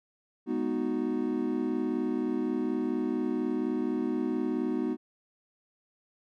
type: chord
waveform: triangle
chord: G# minor seventh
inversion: none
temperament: equal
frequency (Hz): 207.7 / 246.9 / 311.1 / 370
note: G#3 / B3 / D#4 / F#4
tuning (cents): 0 / 0 / 0 / 0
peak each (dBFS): -35 / -29 / -30 / -32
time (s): 0.46-4.97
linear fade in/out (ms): 50
effects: none